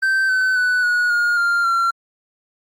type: tone with pitch steps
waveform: triangle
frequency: 1554 / 1521.1 / 1489 / 1457.5 / 1426.7 / 1396.5 / 1367 Hz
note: G6 / F#6 / F#6 / F#6 / F6 / F6 / F6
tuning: -16 / +47 / +11 / -26 / +37 / -1 / -37 cents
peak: -13 dBFS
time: 0.02-1.91 s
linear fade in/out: 10 ms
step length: 270 ms
effects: Opus 32 kbps